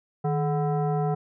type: tone with frequency modulation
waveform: sine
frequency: 155.56 Hz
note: D#3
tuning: in tune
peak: -22 dBFS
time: 0.24-1.15 s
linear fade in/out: 10 ms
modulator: 583 Hz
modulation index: 1
effects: none